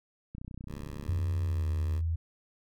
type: click train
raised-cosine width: 5 ms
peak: -29 dBFS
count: 27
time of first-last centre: 0.35-1.191 s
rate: 30.9 Hz
type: tone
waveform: 10% pulse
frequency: 73.42 Hz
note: D2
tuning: in tune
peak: -35 dBFS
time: 0.67-2.02 s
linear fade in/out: 50 ms
type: tone with pitch glide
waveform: sine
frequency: 88.3 to 82.39 Hz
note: F2 to E2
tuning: +20 to 0 cents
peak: -27 dBFS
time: 1.08-2.16 s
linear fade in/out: 10 ms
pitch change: -120 cents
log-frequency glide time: 1.43-1.65 s
effects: none